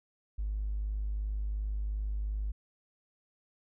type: tone with tanh clipping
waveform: triangle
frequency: 51.4 Hz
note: G#1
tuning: 17 cents flat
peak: -30 dBFS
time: 0.38-2.52 s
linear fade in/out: 10 ms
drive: 1 dB
effects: none